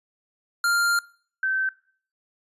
square / sine tone pair in turn, 1396.9 / 1544.4 Hz, F6 / G6, 0 / -26 cents, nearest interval major second, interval 174 cents, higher second, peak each -20 / -21 dBFS, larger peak first, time 0.64-0.99 / 1.43-1.69 s, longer first, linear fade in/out 2 ms, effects noise-tail reverb RT60 0.5 s tail -22 dB re dry + resampled to 32000 Hz

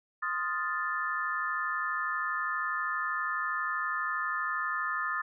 sine chord, F dominant seventh, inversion second, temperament equal, 1046.5 / 1244.5 / 1396.9 / 1760 Hz, C6 / Eb6 / F6 / A6, 0 / 0 / 0 / 0 cents, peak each -39 / -33 / -38 / -33 dBFS, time 0.22-5.22 s, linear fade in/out 10 ms, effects none

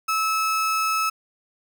35% pulse tone, 1300 Hz, E6, 24 cents flat, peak -19 dBFS, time 0.08-1.1 s, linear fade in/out 10 ms, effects none

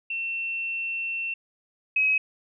sine tone pair in turn, 2700 / 2548 Hz, E7 / D#7, +41 / +41 cents, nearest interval minor second, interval 100 cents, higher first, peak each -27 / -19 dBFS, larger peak second, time 0.1-1.34 / 1.96-2.18 s, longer first, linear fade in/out 5 ms, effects none

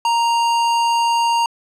triangle tone with hard clipping, 932.3 Hz, A#5, in tune, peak -16 dBFS, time 0.05-1.46 s, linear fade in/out 2 ms, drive 18 dB, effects resampled to 32000 Hz

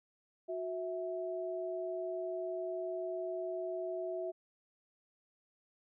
sine tone pair together, 366.1 / 654.6 Hz, F#4 / E5, -18 / -12 cents, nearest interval minor seventh, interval 1006 cents, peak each -39 / -38 dBFS, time 0.48-4.32 s, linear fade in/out 20 ms, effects none

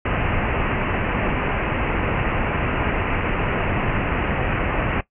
pink low-pass noise, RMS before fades -22 dBFS, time 0.05-5.01 s, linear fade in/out 5 ms, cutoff 2800 Hz, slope 96 dB/octave, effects noise-tail reverb RT60 0.1 s tail -17 dB re dry

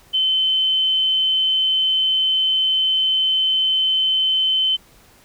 sine tone, 3066 Hz, G7, 39 cents flat, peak -15 dBFS, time 0.13-4.77 s, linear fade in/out 20 ms, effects pink hiss -51 dBFS RMS until 5.24 s

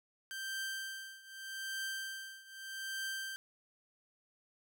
sawtooth tone with tremolo, 1568 Hz, G6, in tune, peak -33 dBFS, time 0.31-3.36 s, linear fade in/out 0 ms, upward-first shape triangle, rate 0.82 Hz, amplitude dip 90%, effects none

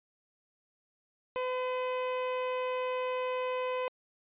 30% pulse tone, 507 Hz, B4, 45 cents sharp, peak -28 dBFS, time 1.36-3.88 s, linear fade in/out 0 ms, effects resampled to 8000 Hz

